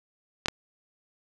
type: clicks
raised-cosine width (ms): 0.2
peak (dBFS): -8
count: 2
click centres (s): 0.459 / 0.484
effects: 8-bit